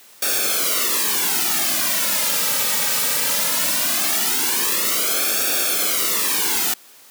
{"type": "noise with flanger", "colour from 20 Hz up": "white", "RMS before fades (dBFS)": -20, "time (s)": [0.22, 6.74], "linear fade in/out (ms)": 5, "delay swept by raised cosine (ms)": [0.99, 2.89], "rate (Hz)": 0.19, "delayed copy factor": -1, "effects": ["white hiss -47 dBFS RMS until 7.1 s", "high-pass 200 Hz 12 dB/octave"]}